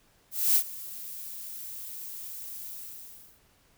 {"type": "noise with ADSR envelope", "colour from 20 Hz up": "violet", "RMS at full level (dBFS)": -21, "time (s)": [0.31, 3.41], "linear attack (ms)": 250, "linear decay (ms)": 69, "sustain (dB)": -19, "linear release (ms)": 710, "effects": ["pink hiss -64 dBFS RMS until 3.77 s"]}